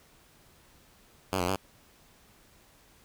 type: tone with pitch steps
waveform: 5% pulse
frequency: 94.8 / 88.2 / 95.7 Hz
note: F#2 / F2 / G2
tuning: +43 / +18 / -41 cents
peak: -16 dBFS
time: 1.32-1.563 s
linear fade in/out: 10 ms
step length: 81 ms
effects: pink hiss -60 dBFS RMS until 3.04 s